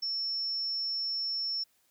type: tone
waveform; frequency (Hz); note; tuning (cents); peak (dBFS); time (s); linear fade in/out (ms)
sine; 5400; E8; +41; -30; 0.02-1.64; 10
effects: white hiss -70 dBFS RMS until 1.9 s